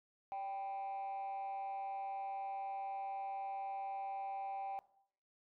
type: tone with frequency modulation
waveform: sine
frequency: 784 Hz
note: G5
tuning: in tune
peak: -37 dBFS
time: 0.32-4.79 s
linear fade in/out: 0 ms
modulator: 208 Hz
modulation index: 0.32
effects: noise-tail reverb RT60 0.6 s tail -18 dB re dry + tanh soft clip ceiling -38 dBFS